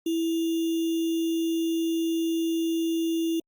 sine tone with sample-and-hold, 329.6 Hz, E4, in tune, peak -23 dBFS, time 0.06-3.4 s, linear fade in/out 5 ms, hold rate 3150 Hz, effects Opus 48 kbps

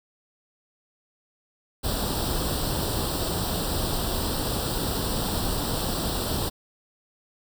pink noise with comb filter, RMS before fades -27 dBFS, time 1.83-6.5 s, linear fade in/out 20 ms, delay 0.23 ms, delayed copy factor +0.8, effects none

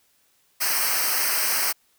white noise with comb filter, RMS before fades -23 dBFS, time 0.6-1.73 s, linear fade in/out 20 ms, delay 0.28 ms, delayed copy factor -0.95, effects white hiss -64 dBFS RMS until 1.98 s

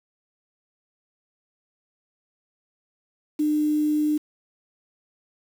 sine tone with quantisation, 301.6 Hz, D4, 46 cents sharp, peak -19 dBFS, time 3.39-4.18 s, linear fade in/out 10 ms, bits 7, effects none

